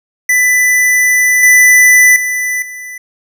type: tone with level steps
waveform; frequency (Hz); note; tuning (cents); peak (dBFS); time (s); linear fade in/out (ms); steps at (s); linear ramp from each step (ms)
square; 1992; B6; +14; -8 / -4 / -14 / -25; 0.29-2.98; 5; 1.43 / 2.16 / 2.62; 2
effects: none